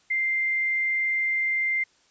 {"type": "tone", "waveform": "sine", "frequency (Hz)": 2093, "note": "C7", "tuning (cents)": 0, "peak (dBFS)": -22, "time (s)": [0.1, 1.84], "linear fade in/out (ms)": 10, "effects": ["white hiss -62 dBFS RMS until 2.1 s", "resampled to 16000 Hz"]}